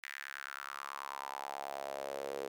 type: tone with high-pass filter sweep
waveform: sawtooth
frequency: 69.3 Hz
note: C#2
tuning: in tune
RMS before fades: -43 dBFS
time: 0.03-2.48 s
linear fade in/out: 5 ms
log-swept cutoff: 1900 to 450 Hz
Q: 4.3
effects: none